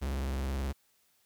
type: tone with vibrato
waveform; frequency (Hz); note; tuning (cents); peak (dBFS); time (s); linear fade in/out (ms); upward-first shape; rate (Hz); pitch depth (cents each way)
45% pulse; 67.6; C#2; -43; -31; 0.01-0.73; 20; triangle; 19; 160
effects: white hiss -70 dBFS RMS until 1.25 s